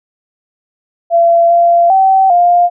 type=tone with pitch steps; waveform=sine; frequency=679 / 687 / 768 / 702 Hz; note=F5 / F5 / G5 / F5; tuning=-49 / -29 / -36 / +9 cents; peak=-5 dBFS; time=1.1-2.7 s; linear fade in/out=50 ms; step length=400 ms; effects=none